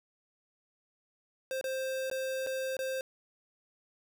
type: tone with dropouts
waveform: square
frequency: 526 Hz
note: C5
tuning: 9 cents sharp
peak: -33 dBFS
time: 1.51-3.01 s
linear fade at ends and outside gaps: 1 ms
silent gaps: 1.612-1.641 / 2.1-2.113 / 2.465-2.47 / 2.768-2.79 s
effects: none